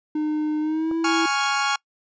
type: tone with pitch glide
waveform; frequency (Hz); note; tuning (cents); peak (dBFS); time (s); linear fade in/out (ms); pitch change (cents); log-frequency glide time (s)
triangle; 305 to 328.8; D#4 to E4; -34 to -4; -19; 0.15-1.26; 5; +130; 0.6-0.97
type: click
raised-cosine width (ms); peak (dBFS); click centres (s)
1; -23; 0.913
type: chord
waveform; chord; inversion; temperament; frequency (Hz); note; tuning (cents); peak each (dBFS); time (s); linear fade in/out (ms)
sawtooth; Db major; second; equal; 830.6 / 1108.7 / 1396.9; Ab5 / Db6 / F6; 0 / 0 / 0; -21; 1.04-1.76; 5
effects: noise-tail reverb RT60 0.1 s tail -25 dB re dry + resampled to 16000 Hz